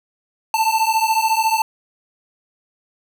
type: beating tone pair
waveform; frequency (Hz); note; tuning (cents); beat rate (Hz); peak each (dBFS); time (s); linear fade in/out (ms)
square; 880 / 894; A5 / A5; 0 / +27; 14; -19; 0.54-1.62; 2
effects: none